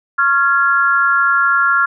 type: tone with amplitude modulation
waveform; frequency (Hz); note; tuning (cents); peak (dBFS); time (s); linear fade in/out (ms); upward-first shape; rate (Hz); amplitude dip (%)
sine; 1386; F6; -14; -6; 0.18-1.86; 10; sine; 288; 95
effects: none